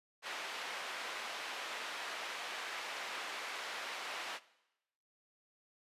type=band-pass noise; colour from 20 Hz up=white; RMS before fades=-43 dBFS; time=0.22-4.4 s; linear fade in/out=50 ms; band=550 to 2700 Hz; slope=12 dB/octave; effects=noise-tail reverb RT60 0.9 s tail -19 dB re dry + resampled to 32000 Hz